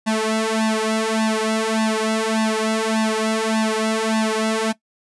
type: tone with flanger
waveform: sawtooth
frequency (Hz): 220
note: A3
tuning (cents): 0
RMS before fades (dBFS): -20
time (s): 0.06-4.73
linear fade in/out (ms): 20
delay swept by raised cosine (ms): 1.1 to 3.1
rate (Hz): 1.7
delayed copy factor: +1
effects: noise-tail reverb RT60 0.1 s tail -19 dB re dry + resampled to 24000 Hz